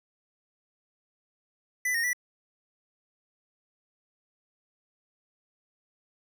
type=tone with pitch steps; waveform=square; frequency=1994 / 1851 / 1962 Hz; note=B6 / A#6 / B6; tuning=+16 / -13 / -12 cents; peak=-26 dBFS; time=1.85-2.132 s; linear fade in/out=5 ms; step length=94 ms; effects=none